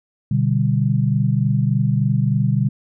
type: chord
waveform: sine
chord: G major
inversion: first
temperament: equal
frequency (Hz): 123.47 / 146.83 / 196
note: B2 / D3 / G3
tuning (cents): 0 / 0 / 0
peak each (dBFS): -18 / -19 / -21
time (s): 0.31-2.69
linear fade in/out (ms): 5
effects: none